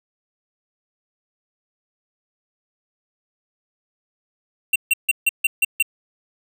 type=tone bursts; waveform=square; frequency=2739 Hz; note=F7; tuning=34 cents flat; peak=-14 dBFS; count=7; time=4.73-5.826 s; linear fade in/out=5 ms; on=28 ms; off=150 ms; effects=none